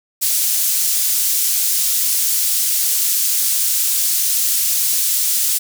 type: high-pass noise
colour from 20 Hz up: pink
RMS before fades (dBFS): -17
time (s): 0.21-5.59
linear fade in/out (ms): 20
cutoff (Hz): 7000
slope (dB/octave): 12
effects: none